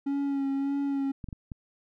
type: tone with vibrato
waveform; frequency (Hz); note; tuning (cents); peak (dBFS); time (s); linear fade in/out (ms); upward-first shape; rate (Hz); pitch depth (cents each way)
triangle; 277.2; C#4; 0; -24; 0.06-1.12; 10; sine; 1.7; 25
type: clicks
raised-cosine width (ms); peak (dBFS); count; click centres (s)
5; -25; 4; 1.242 / 1.287 / 1.328 / 1.518
effects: none